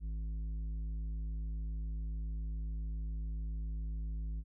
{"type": "tone with tanh clipping", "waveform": "sine", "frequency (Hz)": 53.6, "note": "A1", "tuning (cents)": -45, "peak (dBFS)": -37, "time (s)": [0, 4.44], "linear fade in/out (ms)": 50, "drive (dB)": 8, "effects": []}